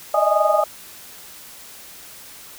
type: tone cluster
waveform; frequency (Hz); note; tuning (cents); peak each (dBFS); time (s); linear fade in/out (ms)
sine; 600 / 622 / 644 / 827 / 1236; D5 / D#5 / E5 / G#5 / D#6; +37 / -1 / -41 / -8 / -12; -21; 0.14-0.64; 5
effects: white hiss -41 dBFS RMS until 2.58 s